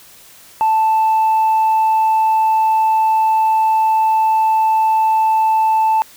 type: tone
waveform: sine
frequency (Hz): 880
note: A5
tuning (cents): 0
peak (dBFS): -9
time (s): 0.61-6.02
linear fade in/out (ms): 0
effects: tanh soft clip ceiling -9 dBFS + white hiss -43 dBFS RMS until 6.16 s